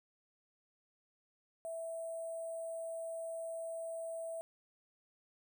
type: tone with sample-and-hold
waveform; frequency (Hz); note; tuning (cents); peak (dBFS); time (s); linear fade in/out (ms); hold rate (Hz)
sine; 659.3; E5; 0; -39; 1.65-4.41; 0; 8820
effects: none